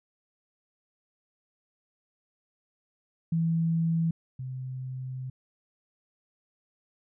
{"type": "tone pair in turn", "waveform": "sine", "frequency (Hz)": [164.81, 129.41], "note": ["E3", "C3"], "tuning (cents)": [0, -19], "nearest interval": "major third", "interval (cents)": 419, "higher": "first", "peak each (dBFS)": [-23, -33], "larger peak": "first", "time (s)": [[3.32, 4.11], [4.39, 5.3]], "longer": "second", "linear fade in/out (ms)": 5, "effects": []}